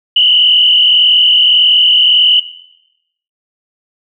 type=tone with frequency modulation; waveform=sine; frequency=2960 Hz; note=F#7; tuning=in tune; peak=-5 dBFS; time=0.16-2.4 s; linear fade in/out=5 ms; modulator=41.7 Hz; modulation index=2.6; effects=noise-tail reverb RT60 0.9 s tail -18 dB re dry